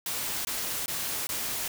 white noise bursts, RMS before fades -32 dBFS, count 4, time 0.06-1.68 s, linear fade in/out 2 ms, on 390 ms, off 20 ms, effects none

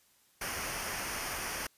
pink noise with comb filter, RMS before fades -37 dBFS, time 0.41-1.67 s, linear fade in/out 5 ms, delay 0.26 ms, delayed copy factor -0.65, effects white hiss -67 dBFS RMS until 1.77 s + resampled to 32000 Hz

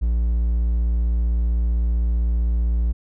triangle tone, 57.8 Hz, A#1, 14 cents flat, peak -15 dBFS, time 0.01-2.93 s, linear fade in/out 20 ms, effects none

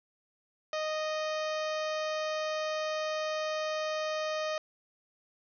harmonic tone, 620 Hz, D#5, 6 cents flat, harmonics 1 / 2 / 3 / 4 / 5 / 6 / 7 / 8 / 9 / 10, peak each -32 / -38 / -42 / -44 / -46 / -48 / -49 / -50 / -51 / -52 dBFS, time 0.73-4.58 s, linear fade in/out 2 ms, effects none

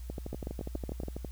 two click trains, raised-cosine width 2 ms, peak -23 / -24 dBFS, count 6 / 15, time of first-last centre 0.33-1.034 / 0.1-1.248 s, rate 7.1 / 12.2 Hz, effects added 60 Hz sine -39 dBFS peak until 1.31 s + white hiss -59 dBFS RMS until 1.31 s

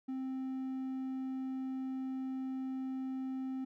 triangle tone, 262.5 Hz, C4, 6 cents sharp, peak -34 dBFS, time 0.08-3.65 s, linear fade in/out 10 ms, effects none

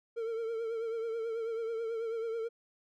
triangle tone with vibrato, 454.7 Hz, A#4, 43 cents flat, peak -31 dBFS, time 0.16-2.49 s, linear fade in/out 20 ms, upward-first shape triangle, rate 9.2 Hz, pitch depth 57 cents each way, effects none

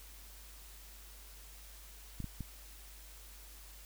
clicks, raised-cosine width 5 ms, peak -28 dBFS, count 3, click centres 2.203 / 2.243 / 2.407 s, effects added 50 Hz sine -53 dBFS peak until 3.85 s + white hiss -56 dBFS RMS until 3.85 s

